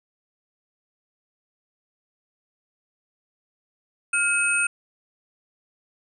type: tone cluster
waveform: sine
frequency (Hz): 1413 / 2557 / 8730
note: F6 / D#7 / C#9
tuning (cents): +20 / +47 / -28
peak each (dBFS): -24 / -22 / -26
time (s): 4.13-4.67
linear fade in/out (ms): 5
effects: none